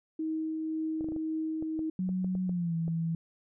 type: tone with tremolo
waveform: sine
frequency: 316.6 Hz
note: D#4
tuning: 30 cents sharp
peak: -29 dBFS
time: 0.19-1.9 s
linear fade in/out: 5 ms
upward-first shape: triangle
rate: 1.9 Hz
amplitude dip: 25%
type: clicks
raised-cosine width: 2 ms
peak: -29 dBFS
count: 12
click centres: 1.009 / 1.044 / 1.087 / 1.121 / 1.163 / 1.625 / 1.792 / 2.091 / 2.245 / 2.352 / 2.494 / 2.88 s
type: tone with pitch glide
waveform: sine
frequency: 185 to 164.82 Hz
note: F#3 to E3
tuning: 0 to 0 cents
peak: -28 dBFS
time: 1.99-3.15 s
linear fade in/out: 2 ms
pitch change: -200 cents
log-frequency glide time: 2.44-2.75 s
effects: none